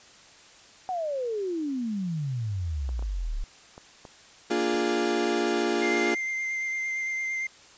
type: exponential sweep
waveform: sine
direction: down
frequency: 760 to 32.7 Hz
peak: -27 dBFS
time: 0.89-3.44 s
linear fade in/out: 0 ms
type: clicks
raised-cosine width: 1 ms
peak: -29 dBFS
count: 6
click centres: 2.891 / 2.993 / 3.025 / 3.779 / 4.052 / 4.744 s
type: chord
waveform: 35% pulse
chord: Bb dominant seventh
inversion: none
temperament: equal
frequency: 233.1 / 293.7 / 349.2 / 415.3 Hz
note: Bb3 / D4 / F4 / Ab4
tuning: 0 / 0 / 0 / 0 cents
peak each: -30 / -30 / -25 / -28 dBFS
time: 4.5-6.15 s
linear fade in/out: 10 ms
type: tone with vibrato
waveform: triangle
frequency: 2093 Hz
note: C7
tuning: in tune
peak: -26 dBFS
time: 5.82-7.47 s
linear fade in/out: 5 ms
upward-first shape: sine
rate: 8.8 Hz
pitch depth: 14 cents each way
effects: white hiss -52 dBFS RMS until 7.77 s + resampled to 16000 Hz